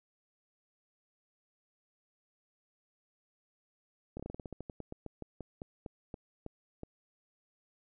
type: slowing click train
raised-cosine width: 2 ms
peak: -28 dBFS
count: 21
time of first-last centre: 4.17-6.834 s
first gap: 26 ms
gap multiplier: 1.15
effects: none